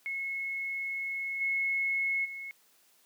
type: tone with level steps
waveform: sine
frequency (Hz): 2181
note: C#7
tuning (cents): -29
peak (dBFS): -32 / -27 / -38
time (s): 0.06-2.51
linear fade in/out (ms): 0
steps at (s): 1.4 / 2.24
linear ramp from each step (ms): 20
effects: white hiss -65 dBFS RMS until 3.05 s + high-pass 200 Hz 12 dB/octave